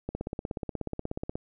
click train, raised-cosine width 2 ms, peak -19 dBFS, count 22, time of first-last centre 0.09-1.355 s, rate 16.6 Hz, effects none

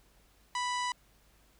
harmonic tone, 987.8 Hz, B5, in tune, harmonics 1 / 2 / 3 / 4 / 5 / 6 / 7 / 8 / 9, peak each -32 / -38 / -42 / -44 / -46 / -48 / -49 / -50 / -51 dBFS, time 0.55-0.92 s, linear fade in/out 2 ms, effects added 50 Hz sine -66 dBFS peak until 1.59 s + pink hiss -66 dBFS RMS until 1.59 s

